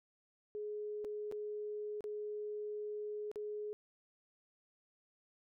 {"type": "tone with dropouts", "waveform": "sine", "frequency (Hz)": 420, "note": "G#4", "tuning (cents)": 19, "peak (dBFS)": -39, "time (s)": [0.55, 3.73], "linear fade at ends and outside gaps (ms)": 0, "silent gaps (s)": [[1.044, 1.048], [1.314, 1.323], [2.007, 2.041], [3.315, 3.358]], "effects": []}